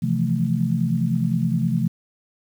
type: chord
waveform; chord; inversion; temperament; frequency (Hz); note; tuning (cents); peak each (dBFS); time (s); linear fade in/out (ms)
sine; F major seventh; second; equal; 130.81 / 164.81 / 174.61 / 220; C3 / E3 / F3 / A3; 0 / 0 / 0 / 0; -24; 0.02-1.88; 10
effects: 8-bit